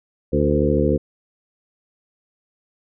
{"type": "harmonic tone with a mistuned harmonic", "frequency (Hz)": 73.4, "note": "D2", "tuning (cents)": 0, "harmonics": [1, 2, 3, 4, 5, 6, 7], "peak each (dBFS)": [-23, -23, -23, -23, -23, -23, -23], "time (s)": [0.32, 0.98], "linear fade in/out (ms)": 20, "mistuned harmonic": 6, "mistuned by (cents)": 41, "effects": []}